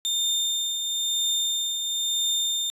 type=tone with tremolo; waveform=30% pulse; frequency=3619 Hz; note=A7; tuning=48 cents sharp; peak=-19 dBFS; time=0.05-2.7 s; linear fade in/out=0 ms; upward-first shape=triangle; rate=1 Hz; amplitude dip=45%; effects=resampled to 32000 Hz